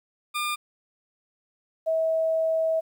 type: tone pair in turn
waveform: 20% pulse / sine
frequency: 1205 / 645.7 Hz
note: D6 / E5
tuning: +44 / -36 cents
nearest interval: major seventh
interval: 1080 cents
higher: first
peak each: -21 dBFS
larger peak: neither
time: 0.34-0.56 / 1.86-2.81 s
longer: second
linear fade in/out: 20 ms
effects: 10-bit